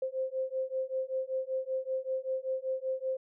sine beating tone pair, 521 / 526.2 Hz, C5 / C5, -7 / +10 cents, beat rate 5.2 Hz, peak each -34 / -34 dBFS, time 0.02-3.17 s, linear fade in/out 5 ms, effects none

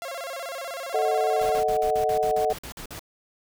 sawtooth tone with vibrato, 609 Hz, D#5, 37 cents flat, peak -28 dBFS, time 0.02-1.6 s, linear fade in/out 0 ms, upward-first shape square, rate 16 Hz, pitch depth 200 cents each way
sine chord, D# diminished, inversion second, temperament equal, 440 / 622.3 / 740 Hz, A4 / D#5 / F#5, 0 / 0 / 0 cents, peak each -25 / -26 / -24 dBFS, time 0.94-2.53 s, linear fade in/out 5 ms
pink noise bursts, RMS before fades -38 dBFS, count 12, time 1.41-2.994 s, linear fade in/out 2 ms, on 88 ms, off 48 ms
effects none

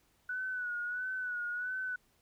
sine tone with vibrato, 1478 Hz, F#6, 2 cents flat, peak -34 dBFS, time 0.29-1.96 s, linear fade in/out 5 ms, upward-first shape sine, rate 1.5 Hz, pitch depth 51 cents each way, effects pink hiss -71 dBFS RMS until 2.21 s

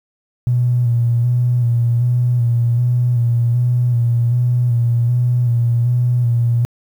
triangle tone with vibrato, 120.4 Hz, B2, 44 cents flat, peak -8 dBFS, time 0.47-6.65 s, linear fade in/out 0 ms, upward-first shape square, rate 1.3 Hz, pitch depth 29 cents each way, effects tanh soft clip ceiling -10 dBFS + 8-bit

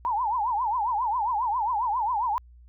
sine tone with vibrato, 915 Hz, A#5, 32 cents flat, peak -23 dBFS, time 0.05-2.38 s, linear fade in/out 0 ms, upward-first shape triangle, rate 7.4 Hz, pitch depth 240 cents each way, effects added 60 Hz sine -48 dBFS peak until 2.68 s

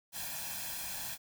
white noise with comb filter, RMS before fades -40 dBFS, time 0.12-1.18 s, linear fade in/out 50 ms, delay 1.2 ms, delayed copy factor +0.75, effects none

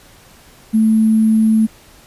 sine tone with sample-and-hold, 220 Hz, A3, in tune, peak -9 dBFS, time 0.73-1.67 s, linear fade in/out 20 ms, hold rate 11025 Hz, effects pink hiss -45 dBFS RMS until 2.06 s + resampled to 32000 Hz

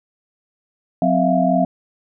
sine tone cluster, 182.2 / 259.5 / 655 / 699 Hz, F#3 / C4 / E5 / F5, -26 / -14 / -11 / +1 cents, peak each -19 dBFS, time 1.02-1.65 s, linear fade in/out 2 ms, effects none

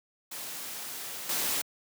white noise with level steps, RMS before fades -39 / -30 dBFS, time 0.31-1.62 s, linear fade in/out 10 ms, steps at 1.29 s, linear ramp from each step 5 ms, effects high-pass 150 Hz 12 dB/octave

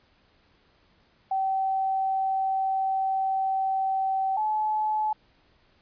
sine tone pair in turn, 769 / 858.9 Hz, G5 / A5, -33 / -42 cents, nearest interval major second, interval 191 cents, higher second, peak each -23 dBFS, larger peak neither, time 1.31-4.37 / 4.37-5.13 s, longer first, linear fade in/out 5 ms, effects pink hiss -63 dBFS RMS until 5.81 s + resampled to 11025 Hz

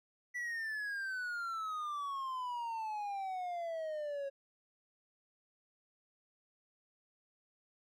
triangle exponential sweep, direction down, 1974 to 547 Hz, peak -35 dBFS, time 0.34-4.3 s, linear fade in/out 20 ms, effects none

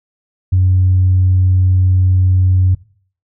sine tone, 92.5 Hz, F#2, in tune, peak -7 dBFS, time 0.52-2.75 s, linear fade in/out 10 ms, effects noise-tail reverb RT60 0.5 s tail -20 dB re dry + tanh soft clip ceiling -4 dBFS

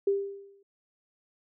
sine tone with exponential decay, 397.2 Hz, G4, 23 cents sharp, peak -20 dBFS, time 0.07-0.63 s, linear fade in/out 5 ms, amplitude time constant 120 ms, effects none

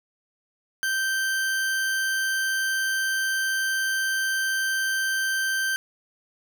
40% pulse tone, 1561 Hz, G6, 8 cents flat, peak -22 dBFS, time 0.83-5.76 s, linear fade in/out 0 ms, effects none

